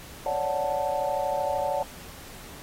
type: chord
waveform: sine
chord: D major seventh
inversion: third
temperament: equal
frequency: 554.4 / 587.3 / 740 / 880 Hz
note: C#5 / D5 / F#5 / A5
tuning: 0 / 0 / 0 / 0 cents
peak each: -30 dBFS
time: 0.26-1.83 s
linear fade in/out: 2 ms
effects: pink hiss -45 dBFS RMS until 2.62 s + AAC 48 kbps